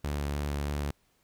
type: tone with vibrato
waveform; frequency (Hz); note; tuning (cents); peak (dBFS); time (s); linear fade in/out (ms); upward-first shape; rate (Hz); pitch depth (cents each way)
sawtooth; 72.3; D2; -27; -26; 0.04-0.91; 5; square; 3.2; 12
effects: pink hiss -70 dBFS RMS until 1.23 s